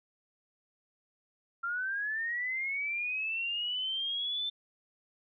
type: linear sweep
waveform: sine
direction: up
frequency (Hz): 1366 to 3557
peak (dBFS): -31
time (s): 1.63-4.5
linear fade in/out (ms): 10
effects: none